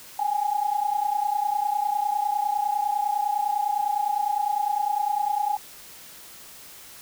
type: tone pair together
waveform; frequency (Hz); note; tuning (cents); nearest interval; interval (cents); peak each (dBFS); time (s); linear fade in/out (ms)
sine; 806 / 835.9; G5 / G#5; +48 / +11; minor second; 63; -26 / -24; 0.19-5.57; 5
effects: white hiss -45 dBFS RMS until 7.01 s